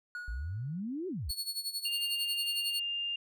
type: tone with exponential decay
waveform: triangle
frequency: 1454 Hz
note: F#6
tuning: 31 cents flat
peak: -34 dBFS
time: 0.15-0.8 s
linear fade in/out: 1 ms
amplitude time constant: 140 ms
type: exponential two-way sweep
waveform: sine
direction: up then down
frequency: 51.91 to 392.9 to 51.91 Hz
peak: -34 dBFS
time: 0.28-1.31 s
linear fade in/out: 0 ms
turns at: 1.08 s
type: tone with tremolo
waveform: sawtooth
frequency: 4399 Hz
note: C#8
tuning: 14 cents flat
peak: -29 dBFS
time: 1.29-2.8 s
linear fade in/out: 10 ms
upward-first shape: sine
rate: 11 Hz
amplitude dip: 80%
type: tone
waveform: sine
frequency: 2805 Hz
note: F7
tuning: 7 cents sharp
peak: -32 dBFS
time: 1.85-3.16 s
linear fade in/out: 5 ms
effects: none